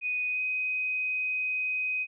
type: tone with pitch glide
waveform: sine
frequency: 2489 to 2511 Hz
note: D#7 to D#7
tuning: 0 to +15 cents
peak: -27 dBFS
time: 0.01-2.07 s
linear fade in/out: 50 ms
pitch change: +15 cents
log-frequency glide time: 0.29-0.41 s
effects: none